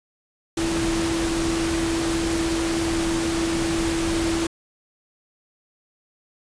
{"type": "tone in noise", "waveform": "sine", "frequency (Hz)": 331.3, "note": "E4", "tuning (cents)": 9, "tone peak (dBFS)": -22, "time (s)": [0.57, 4.47], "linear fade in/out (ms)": 5, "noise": "pink", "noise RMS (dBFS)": -27, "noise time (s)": [0.57, 4.47], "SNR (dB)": 2, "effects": ["resampled to 22050 Hz"]}